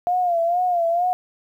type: tone with vibrato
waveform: sine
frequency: 698.5 Hz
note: F5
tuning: in tune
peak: -17 dBFS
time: 0.07-1.13 s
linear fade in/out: 0 ms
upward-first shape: sine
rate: 2.2 Hz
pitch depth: 78 cents each way
effects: 9-bit